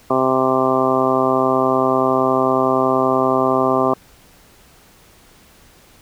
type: harmonic tone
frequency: 130.7 Hz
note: C3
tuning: 1 cent flat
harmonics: 1 / 2 / 3 / 4 / 5 / 6 / 7 / 8 / 9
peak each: -30 / -21 / -20 / -23 / -20 / -24 / -28 / -22 / -22 dBFS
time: 0.1-3.94 s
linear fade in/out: 5 ms
effects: pink hiss -49 dBFS RMS until 6.01 s